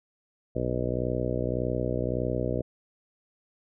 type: harmonic tone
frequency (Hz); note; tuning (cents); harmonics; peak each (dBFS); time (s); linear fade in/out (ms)
61.74; B1; 0; 1 / 2 / 3 / 4 / 5 / 6 / 7 / 8 / 9 / 10; -35 / -32 / -38 / -35 / -36 / -35 / -37 / -33 / -38 / -36; 0.55-2.62; 10
effects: none